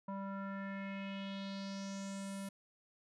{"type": "tone with low-pass filter sweep", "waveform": "square", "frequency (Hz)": 196, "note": "G3", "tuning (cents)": 0, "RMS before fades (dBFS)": -43, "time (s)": [0.08, 2.49], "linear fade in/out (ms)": 5, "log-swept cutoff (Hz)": [1000, 11000], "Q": 3.4, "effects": []}